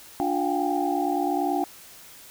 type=tone cluster; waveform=sine; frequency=293 / 355.2 / 705 / 774 / 815 Hz; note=D4 / F4 / F5 / G5 / G#5; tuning=-4 / +29 / +16 / -22 / -33 cents; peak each=-27 / -29 / -30 / -28 / -31 dBFS; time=0.2-1.64 s; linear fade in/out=0 ms; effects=white hiss -47 dBFS RMS until 2.3 s